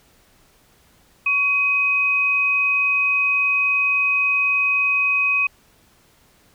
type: tone pair together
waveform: sine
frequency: 1119.1 / 2519 Hz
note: C#6 / D#7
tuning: +16 / +21 cents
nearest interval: octave + major second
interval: 1405 cents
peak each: -28 / -16 dBFS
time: 1.26-5.47 s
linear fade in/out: 5 ms
effects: pink hiss -56 dBFS RMS until 6.54 s